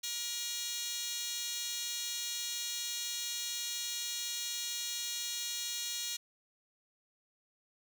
10% pulse tone with high-pass filter, 475.8 Hz, A#4, 35 cents sharp, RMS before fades -38 dBFS, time 0.03-6.17 s, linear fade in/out 10 ms, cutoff 4500 Hz, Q 6.2, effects none

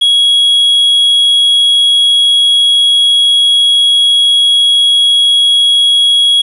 triangle tone, 3322 Hz, G#7, in tune, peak -4 dBFS, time 0.01-6.42 s, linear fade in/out 10 ms, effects resampled to 24000 Hz + 7-bit

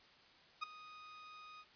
sawtooth tone with ADSR envelope, 1244.5 Hz, D#6, in tune, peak -32 dBFS, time 0.61-1.65 s, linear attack 22 ms, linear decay 9 ms, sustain -17 dB, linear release 46 ms, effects white hiss -64 dBFS RMS until 1.75 s + resampled to 11025 Hz

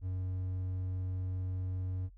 triangle tone with hard clipping, 92.5 Hz, F#2, in tune, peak -34 dBFS, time 0.01-2.1 s, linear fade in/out 50 ms, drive 6 dB, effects added 45 Hz sine -52 dBFS peak until 2.17 s

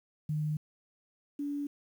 sine tone pair in turn, 152.3 / 287.5 Hz, D#3 / D4, -37 / -37 cents, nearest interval major seventh, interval 1100 cents, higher second, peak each -29 / -32 dBFS, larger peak first, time 0.29-0.57 / 1.39-1.67 s, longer neither, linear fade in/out 5 ms, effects 10-bit

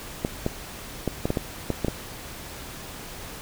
clicks, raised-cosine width 2 ms, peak -10 dBFS, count 9, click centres 0.249 / 0.464 / 1.077 / 1.255 / 1.304 / 1.372 / 1.703 / 1.847 / 1.883 s, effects pink hiss -39 dBFS RMS until 3.41 s

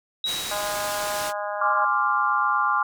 sine tone with exponential decay, 3847 Hz, B7, 46 cents flat, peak -22 dBFS, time 0.24-1.03 s, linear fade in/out 2 ms, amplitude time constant 170 ms
white low-pass noise, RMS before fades -32 dBFS, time 0.25-1.33 s, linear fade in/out 50 ms, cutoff 9200 Hz, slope 12 dB/octave
harmonic tone, 205.8 Hz, G#3, 16 cents flat, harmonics 3 / 4 / 5 / 6 / 7 / 8, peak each -30 / -32 / -34 / -36 / -37 / -38 dBFS, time 0.51-1.85 s, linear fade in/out 5 ms
sine chord, D half-diminished seventh, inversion second, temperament equal, 830.6 / 1046.5 / 1174.7 / 1396.9 Hz, Ab5 / C6 / D6 / F6, 0 / 0 / 0 / 0 cents, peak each -27 / -25 / -23 / -25 dBFS, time 1.61-2.83 s, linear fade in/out 5 ms
effects none

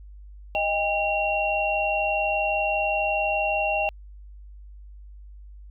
sine tone cluster, 625 / 800 / 2746 Hz, D#5 / G5 / F7, +8 / +35 / -30 cents, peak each -26 dBFS, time 0.55-3.89 s, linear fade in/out 0 ms, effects added 50 Hz sine -41 dBFS peak until 5.7 s

